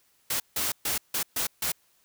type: noise bursts at uneven times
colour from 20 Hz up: white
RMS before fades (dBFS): -28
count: 6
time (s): 0.3-0.4 / 0.56-0.72 / 0.85-0.98 / 1.14-1.23 / 1.36-1.47 / 1.62-1.72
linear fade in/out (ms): 5
effects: white hiss -66 dBFS RMS until 2.04 s